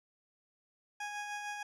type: tone with tremolo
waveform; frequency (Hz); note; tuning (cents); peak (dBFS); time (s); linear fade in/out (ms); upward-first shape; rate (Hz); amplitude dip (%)
20% pulse; 827; G#5; -8; -32; 1-1.63; 5; sine; 6.6; 35
effects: low-pass 8000 Hz 12 dB/octave